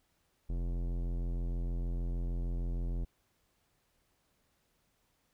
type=tone with tanh clipping; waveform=sine; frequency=43.23 Hz; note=F1; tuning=17 cents flat; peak=-34 dBFS; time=0.49-3.05 s; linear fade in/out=10 ms; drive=18 dB; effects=pink hiss -75 dBFS RMS until 5.33 s